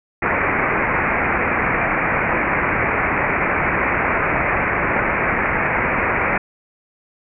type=low-pass noise; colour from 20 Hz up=white; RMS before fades=-19 dBFS; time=0.22-6.38 s; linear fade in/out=5 ms; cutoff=2400 Hz; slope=96 dB/octave; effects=none